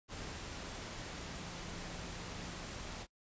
sine tone in noise, 174.1 Hz, F3, 5 cents flat, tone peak -51 dBFS, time 1.17-2.65 s, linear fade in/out 50 ms, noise pink, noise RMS -45 dBFS, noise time 0.08-3.07 s, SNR -9 dB, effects noise-tail reverb RT60 0.1 s tail -23 dB re dry + resampled to 16000 Hz

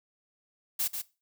blue noise with echo, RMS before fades -29 dBFS, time 0.79-0.88 s, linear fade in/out 10 ms, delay 140 ms, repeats 1, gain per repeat -6 dB, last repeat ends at 1.02 s, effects noise-tail reverb RT60 0.3 s tail -20 dB re dry

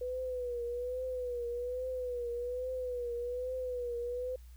sine tone with vibrato, 493.9 Hz, B4, in tune, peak -34 dBFS, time 0.01-4.36 s, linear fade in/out 5 ms, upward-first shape triangle, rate 1.2 Hz, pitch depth 75 cents each way, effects added 60 Hz sine -49 dBFS peak until 4.56 s + white hiss -67 dBFS RMS until 4.56 s

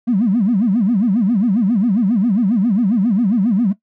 triangle tone with vibrato, 214.3 Hz, A3, 45 cents flat, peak -8 dBFS, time 0.07-3.73 s, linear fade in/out 20 ms, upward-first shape sine, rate 7.4 Hz, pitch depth 270 cents each way, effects noise-tail reverb RT60 0.1 s tail -18 dB re dry + tanh soft clip ceiling -10 dBFS

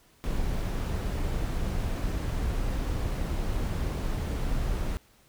brown noise, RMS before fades -29 dBFS, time 0.24-4.97 s, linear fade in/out 0 ms, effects pink hiss -61 dBFS RMS until 5.28 s

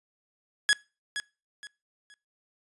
sawtooth tone with echo, 1676 Hz, G#6, 15 cents sharp, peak -15 dBFS, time 0.69-0.73 s, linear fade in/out 0 ms, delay 470 ms, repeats 3, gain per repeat -11 dB, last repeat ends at 2.14 s, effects noise-tail reverb RT60 0.3 s tail -23 dB re dry + resampled to 24000 Hz

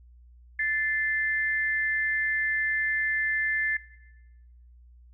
sine tone pair together, 1753.4 / 2084 Hz, A6 / C7, -7 / -7 cents, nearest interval minor third, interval 300 cents, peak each -26 / -29 dBFS, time 0.59-3.77 s, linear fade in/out 5 ms, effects noise-tail reverb RT60 1.0 s tail -17 dB re dry + added 60 Hz sine -50 dBFS peak until 5.13 s

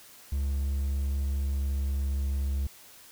triangle tone with pitch glide, 69.2 to 68.72 Hz, C#2 to C#2, -2 to -14 cents, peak -24 dBFS, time 0.32-2.67 s, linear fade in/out 5 ms, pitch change -12 cents, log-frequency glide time 1.22-1.79 s, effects white hiss -52 dBFS RMS until 3.11 s

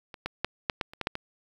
clicks, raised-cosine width 0.3 ms, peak -25 / -15 / -10 / -9 / -12 / -28 / -15 / -10 / -17 dBFS, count 9, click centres 0.142 / 0.26 / 0.446 / 0.698 / 0.812 / 0.935 / 1.013 / 1.071 / 1.154 s, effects 8-bit

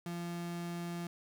35% pulse tone, 172.1 Hz, F3, 25 cents flat, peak -36 dBFS, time 0.06-1.07 s, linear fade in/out 2 ms, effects 12-bit

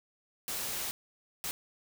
white noise bursts at uneven times, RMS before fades -36 dBFS, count 2, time 0.48-0.91 / 1.44-1.51 s, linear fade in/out 0 ms, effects none

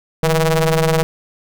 sawtooth ring-modulated tone, 163.2 Hz, E3, 17 cents flat, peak -6 dBFS, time 0.23-1.03 s, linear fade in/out 0 ms, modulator 317 Hz, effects none

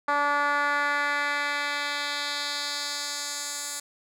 10% pulse tone with band-pass filter sweep, 289 Hz, D4, 28 cents flat, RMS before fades -28 dBFS, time 0.08-3.8 s, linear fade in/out 5 ms, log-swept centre 1100 to 8300 Hz, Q 1.5, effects none

